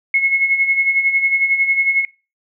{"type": "tone with tremolo", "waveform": "sine", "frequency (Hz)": 2178, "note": "C#7", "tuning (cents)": -31, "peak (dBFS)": -10, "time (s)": [0.14, 2.05], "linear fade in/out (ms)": 2, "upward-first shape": "sine", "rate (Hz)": 11, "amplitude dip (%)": 60, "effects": ["noise-tail reverb RT60 0.3 s tail -22 dB re dry"]}